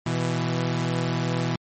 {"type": "tone pair together", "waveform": "sawtooth", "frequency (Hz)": [123.47, 165.53], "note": ["B2", "E3"], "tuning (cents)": [0, 8], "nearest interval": "perfect fourth", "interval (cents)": 508, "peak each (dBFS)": -22, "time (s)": [0.06, 1.56], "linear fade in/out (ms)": 5, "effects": ["MP3 32 kbps"]}